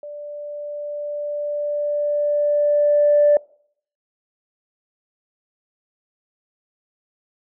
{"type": "tone with level ramp", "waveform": "sine", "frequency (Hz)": 587.3, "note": "D5", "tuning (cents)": 0, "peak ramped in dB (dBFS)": [-31, -9], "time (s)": [0.03, 3.37], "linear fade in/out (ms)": 2, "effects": ["noise-tail reverb RT60 0.6 s tail -24 dB re dry", "tanh soft clip ceiling -6 dBFS"]}